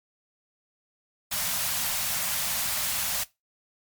white band-stop noise, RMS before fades -28 dBFS, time 1.31-3.24 s, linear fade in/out 10 ms, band 240 to 550 Hz, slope 48 dB/octave, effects noise-tail reverb RT60 0.2 s tail -19 dB re dry + MP3 96 kbps

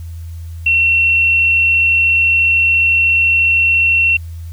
sine tone, 2717 Hz, F7, 48 cents flat, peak -9 dBFS, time 0.66-4.17 s, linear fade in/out 5 ms, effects added 83 Hz sine -25 dBFS peak until 4.52 s + white hiss -49 dBFS RMS until 4.52 s

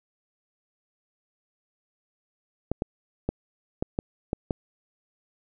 clicks, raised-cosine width 2 ms, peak -12 dBFS, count 7, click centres 2.716 / 2.821 / 3.29 / 3.825 / 3.989 / 4.331 / 4.508 s, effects none

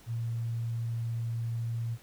sine tone, 115.9 Hz, A#2, 10 cents flat, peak -30 dBFS, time 0.06-1.98 s, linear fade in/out 50 ms, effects pink hiss -57 dBFS RMS until 2.02 s

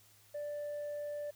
sine tone with tanh clipping, 587.3 Hz, D5, in tune, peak -38 dBFS, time 0.34-1.31 s, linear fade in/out 10 ms, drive 1 dB, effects added 104 Hz sine -69 dBFS peak until 1.35 s + white hiss -64 dBFS RMS until 1.35 s

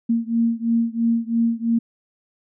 sine beating tone pair, 229.7 / 232.7 Hz, A#3 / A#3, -25 / -3 cents, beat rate 3 Hz, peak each -20 / -21 dBFS, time 0.09-1.79 s, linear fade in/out 10 ms, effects none

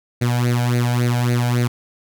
sawtooth tone with flanger, 121.5 Hz, B2, 28 cents flat, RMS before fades -18 dBFS, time 0.21-1.68 s, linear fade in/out 10 ms, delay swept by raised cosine 0.46 to 1.33 ms, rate 3.6 Hz, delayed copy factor +0.75, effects none

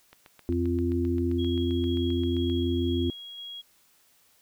click train, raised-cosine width 0.3 ms, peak -32 dBFS, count 19, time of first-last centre 0.13-2.498 s, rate 7.6 Hz
harmonic tone, 86.3 Hz, F2, 20 cents flat, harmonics 1 / 3 / 4, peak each -28 / -28 / -28 dBFS, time 0.49-3.1 s, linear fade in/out 0 ms
sine tone with tremolo, 3300 Hz, G#7, 12 cents flat, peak -37 dBFS, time 1.38-3.62 s, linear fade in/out 20 ms, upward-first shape square, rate 2 Hz, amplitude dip 25%
effects white hiss -63 dBFS RMS until 4.41 s

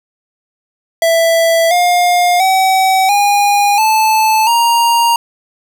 square tone with pitch steps, 662 / 709.5 / 760.4 / 815 / 873.5 / 936.2 Hz, E5 / F5 / F#5 / G#5 / A5 / A#5, +7 / +27 / +47 / -33 / -13 / +7 cents, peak -9 dBFS, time 1.02-5.16 s, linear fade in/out 2 ms, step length 690 ms, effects none

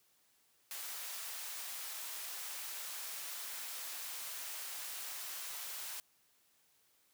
white high-pass noise, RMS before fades -44 dBFS, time 0.71-6 s, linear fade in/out 0 ms, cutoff 710 Hz, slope 12 dB/octave, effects white hiss -72 dBFS RMS until 7.13 s + high-pass 60 Hz 12 dB/octave

